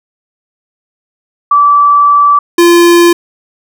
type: tone pair in turn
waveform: sine / square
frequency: 1158 / 344.3 Hz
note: D6 / F4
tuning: -25 / -25 cents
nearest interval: octave + major sixth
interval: 2100 cents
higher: first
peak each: -3 dBFS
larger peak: neither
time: 1.51-2.39 / 2.58-3.13 s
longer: first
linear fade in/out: 5 ms
effects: none